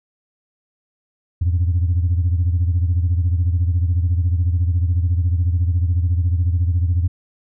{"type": "beating tone pair", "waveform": "sine", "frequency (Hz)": [85.3, 99.3], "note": ["F2", "G2"], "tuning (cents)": [-40, 23], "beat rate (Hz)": 14, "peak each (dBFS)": [-14, -20], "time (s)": [1.41, 7.08], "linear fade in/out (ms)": 10, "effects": ["tanh soft clip ceiling -11 dBFS"]}